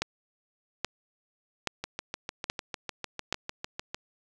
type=two click trains; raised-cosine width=0.2 ms; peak=-10 / -16 dBFS; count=5 / 15; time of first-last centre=0.02-3.326 / 1.84-3.945 s; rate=1.21 / 6.65 Hz; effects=none